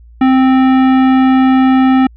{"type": "tone with hard clipping", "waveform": "sine", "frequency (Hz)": 261.6, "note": "C4", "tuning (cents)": 0, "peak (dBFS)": -8, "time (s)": [0.21, 2.07], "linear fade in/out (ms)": 5, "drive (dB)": 15, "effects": ["added 58 Hz sine -36 dBFS peak until 2.16 s", "resampled to 11025 Hz"]}